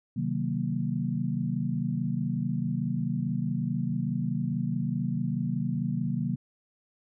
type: chord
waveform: sine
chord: C half-diminished seventh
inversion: none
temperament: equal with one note detuned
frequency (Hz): 130.81 / 155.56 / 186.82 / 233.1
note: C3 / Eb3 / Gb3 / Bb3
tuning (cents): 0 / 0 / +17 / 0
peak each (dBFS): -32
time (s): 0.16-6.36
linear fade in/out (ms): 10
effects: none